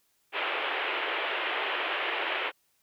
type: band-pass noise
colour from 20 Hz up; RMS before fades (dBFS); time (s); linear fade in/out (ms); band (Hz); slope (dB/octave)
white; -31; 0.32-2.52; 50; 340 to 3100; 48
effects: white hiss -71 dBFS RMS until 2.82 s